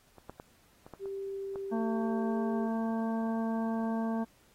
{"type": "clicks", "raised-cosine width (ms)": 1, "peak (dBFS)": [-36, -28, -30, -35, -30, -36, -29], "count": 7, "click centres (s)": [0.183, 0.296, 0.399, 0.865, 0.937, 1.057, 1.558]}
{"type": "tone with pitch glide", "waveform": "sine", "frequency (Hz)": [392, 402.8], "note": ["G4", "G4"], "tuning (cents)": [0, 47], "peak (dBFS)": -35, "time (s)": [0.99, 2.69], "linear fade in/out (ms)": 50, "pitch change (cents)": 47, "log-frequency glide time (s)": [2.27, 2.33]}
{"type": "harmonic tone", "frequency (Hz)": 225.3, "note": "A3", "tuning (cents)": 41, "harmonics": [1, 2, 3, 4, 5, 7], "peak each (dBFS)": [-30, -41, -39, -41, -47, -50], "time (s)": [1.71, 4.25], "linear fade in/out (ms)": 20}
{"effects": ["pink hiss -65 dBFS RMS until 4.54 s", "AAC 48 kbps"]}